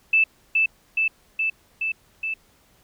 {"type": "tone with echo", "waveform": "sine", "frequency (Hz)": 2637, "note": "E7", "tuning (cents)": 0, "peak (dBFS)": -14, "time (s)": [0.13, 0.24], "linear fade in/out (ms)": 5, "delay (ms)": 420, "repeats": 5, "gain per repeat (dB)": -2, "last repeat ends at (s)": 2.34, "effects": ["pink hiss -59 dBFS RMS until 2.83 s"]}